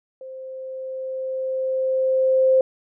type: tone with level ramp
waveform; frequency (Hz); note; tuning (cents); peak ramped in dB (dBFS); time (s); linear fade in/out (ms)
sine; 523.3; C5; 0; -34 to -12; 0.21-2.61; 2
effects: none